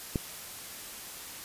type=click; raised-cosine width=3 ms; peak=-15 dBFS; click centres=0.158 s; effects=white hiss -43 dBFS RMS until 1.44 s + resampled to 32000 Hz